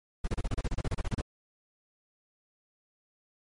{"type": "noise bursts", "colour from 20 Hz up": "brown", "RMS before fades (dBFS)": -29, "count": 15, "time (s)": [0.24, 1.214], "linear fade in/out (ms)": 5, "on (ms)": 36, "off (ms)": 31, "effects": ["MP3 48 kbps"]}